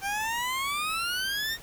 20% pulse exponential sweep, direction up, 775 to 1864.7 Hz, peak -23 dBFS, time 0.01-1.58 s, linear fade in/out 50 ms, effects pink hiss -48 dBFS RMS until 1.62 s

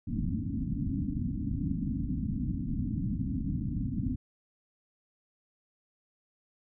white low-pass noise, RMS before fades -32 dBFS, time 0.07-4.16 s, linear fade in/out 10 ms, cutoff 290 Hz, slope 96 dB/octave, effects none

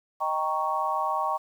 sine chord, Eb dominant seventh, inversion none, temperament equal, 622.3 / 784 / 932.3 / 1108.7 Hz, Eb5 / G5 / Bb5 / Db6, 0 / 0 / 0 / 0 cents, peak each -33 / -30 / -30 / -28 dBFS, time 0.2-1.38 s, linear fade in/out 20 ms, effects 9-bit

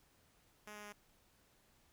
5% pulse tone with pitch steps, 210 / 208.4 / 206.9 Hz, G#3 / G#3 / G#3, +19 / +6 / -6 cents, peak -38 dBFS, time 0.67-0.925 s, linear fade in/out 2 ms, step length 85 ms, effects pink hiss -71 dBFS RMS until 1.92 s

